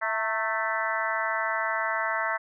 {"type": "harmonic tone with a mistuned harmonic", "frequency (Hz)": 220, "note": "A3", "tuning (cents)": 0, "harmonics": [3, 4, 5, 6, 7, 8, 9], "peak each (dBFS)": [-33, -33, -33, -33, -33, -33, -33], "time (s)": [0.01, 2.38], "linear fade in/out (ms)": 20, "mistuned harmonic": 4, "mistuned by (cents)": 51, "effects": []}